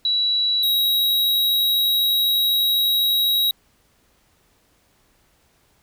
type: tone pair in turn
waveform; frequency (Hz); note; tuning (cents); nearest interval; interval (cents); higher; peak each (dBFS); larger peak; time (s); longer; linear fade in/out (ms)
sine / square; 3923 / 3836; B7 / A#7; -12 / +49; unison; 39; first; -17; neither; 0.05-0.63 / 0.63-3.51; second; 2
effects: pink hiss -61 dBFS RMS until 5.82 s